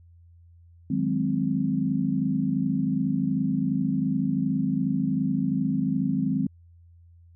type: chord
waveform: sine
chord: Ab dominant seventh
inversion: second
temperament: equal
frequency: 155.56 / 185 / 207.7 / 261.6 Hz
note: Eb3 / Gb3 / Ab3 / C4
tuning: 0 / 0 / 0 / 0 cents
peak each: -29 / -29 / -28 / -26 dBFS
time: 0.9-6.47 s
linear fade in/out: 5 ms
effects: added 85 Hz sine -50 dBFS peak until 7.35 s